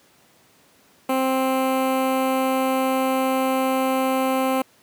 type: tone with notch filter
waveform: 15% pulse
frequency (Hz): 262.5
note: C4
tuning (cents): +6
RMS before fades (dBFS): -21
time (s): 1.09-4.62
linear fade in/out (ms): 5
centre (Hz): 5300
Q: 0.67
effects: pink hiss -56 dBFS RMS until 4.82 s + high-pass 150 Hz 12 dB/octave